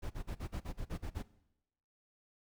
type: noise bursts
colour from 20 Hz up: brown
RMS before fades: -39 dBFS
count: 10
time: 0.02-1.23 s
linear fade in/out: 20 ms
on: 85 ms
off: 40 ms
effects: noise-tail reverb RT60 0.9 s tail -19 dB re dry